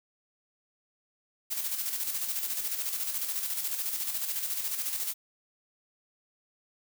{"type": "noise with tremolo", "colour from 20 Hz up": "blue", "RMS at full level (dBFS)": -31, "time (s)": [1.5, 5.14], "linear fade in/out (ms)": 20, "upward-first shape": "square", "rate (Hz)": 14, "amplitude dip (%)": 45, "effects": []}